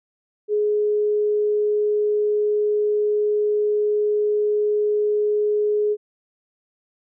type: tone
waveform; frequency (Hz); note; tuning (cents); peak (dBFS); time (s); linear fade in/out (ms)
sine; 419.3; G#4; +17; -17; 0.48-5.97; 50
effects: none